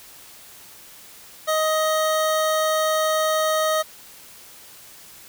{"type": "tone", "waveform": "25% pulse", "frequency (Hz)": 627, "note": "D#5", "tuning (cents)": 13, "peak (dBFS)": -15, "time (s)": [1.47, 3.83], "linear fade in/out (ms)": 20, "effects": ["white hiss -45 dBFS RMS until 5.28 s"]}